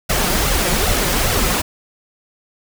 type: noise with flanger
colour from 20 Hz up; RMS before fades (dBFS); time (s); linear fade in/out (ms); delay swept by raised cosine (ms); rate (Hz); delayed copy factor
pink; -17; 0.09-1.62; 10; 1.4 to 5.7; 2.5; +0.65
effects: none